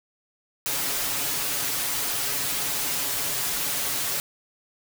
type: noise with comb filter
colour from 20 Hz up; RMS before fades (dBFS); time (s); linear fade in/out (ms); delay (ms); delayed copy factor
white; -27; 0.66-4.2; 0; 7.1; +0.75
effects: none